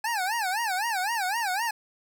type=tone with vibrato; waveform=25% pulse; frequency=830.6 Hz; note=G#5; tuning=in tune; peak=-22 dBFS; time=0.04-1.71 s; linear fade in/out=5 ms; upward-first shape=sine; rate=3.9 Hz; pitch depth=230 cents each way; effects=none